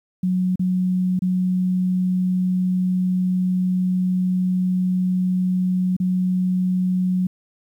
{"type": "tone with dropouts", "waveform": "sine", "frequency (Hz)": 183.4, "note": "F#3", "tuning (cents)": -15, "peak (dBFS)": -17, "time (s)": [0.23, 7.27], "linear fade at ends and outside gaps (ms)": 5, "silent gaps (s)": [[0.558, 0.594], [1.192, 1.22], [5.966, 6]], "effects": ["9-bit"]}